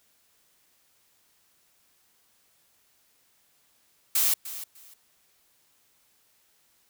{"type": "noise with echo", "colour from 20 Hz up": "blue", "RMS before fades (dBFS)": -23, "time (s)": [4.15, 4.34], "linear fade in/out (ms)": 5, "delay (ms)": 300, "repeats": 2, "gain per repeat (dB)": -14, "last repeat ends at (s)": 4.94, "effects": ["white hiss -66 dBFS RMS until 6.89 s"]}